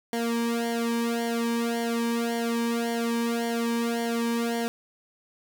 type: tone with flanger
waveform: sawtooth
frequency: 233.1 Hz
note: A#3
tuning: in tune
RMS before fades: -27 dBFS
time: 0.13-4.68 s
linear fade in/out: 0 ms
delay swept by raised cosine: 0.78 to 1.52 ms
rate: 1.8 Hz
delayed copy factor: -0.95
effects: none